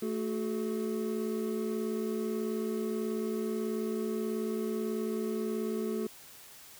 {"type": "tone cluster", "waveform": "triangle", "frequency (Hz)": [220.6, 370.3, 428.7], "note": ["A3", "F#4", "A4"], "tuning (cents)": [5, 1, -45], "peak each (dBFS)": [-32, -34, -34], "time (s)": [0.02, 6.07], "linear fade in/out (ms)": 5, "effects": ["white hiss -52 dBFS RMS until 6.79 s"]}